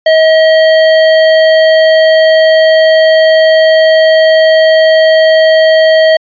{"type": "tone", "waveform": "square", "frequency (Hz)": 637, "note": "D#5", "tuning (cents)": 41, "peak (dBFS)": -4, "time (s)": [0.06, 6.17], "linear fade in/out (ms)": 5, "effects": ["resampled to 11025 Hz"]}